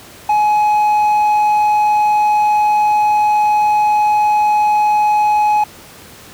sine tone with hard clipping, 842 Hz, G#5, 24 cents sharp, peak -11 dBFS, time 0.29-5.64 s, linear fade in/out 5 ms, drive 3 dB, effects pink hiss -38 dBFS RMS until 6.33 s + high-pass 80 Hz 12 dB/octave

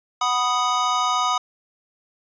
square chord, B major, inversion second, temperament equal, 740 / 987.8 / 1244.5 Hz, F#5 / B5 / D#6, 0 / 0 / 0 cents, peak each -27 / -25 / -22 dBFS, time 0.21-1.38 s, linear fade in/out 5 ms, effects resampled to 16000 Hz

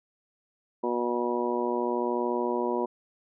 harmonic tone, 120.9 Hz, B2, 36 cents flat, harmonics 2 / 3 / 4 / 5 / 6 / 7 / 8, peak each -33 / -29 / -33 / -35 / -39 / -41 / -32 dBFS, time 0.83-2.86 s, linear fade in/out 10 ms, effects none

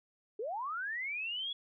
sine linear sweep, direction up, 392 to 3402 Hz, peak -35 dBFS, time 0.39-1.53 s, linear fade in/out 5 ms, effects none

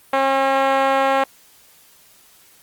5% pulse tone with band-pass filter, 270.2 Hz, C#4, 44 cents flat, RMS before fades -17 dBFS, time 0.13-1.24 s, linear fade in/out 5 ms, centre 680 Hz, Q 1.5, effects white hiss -51 dBFS RMS until 2.62 s + Opus 32 kbps

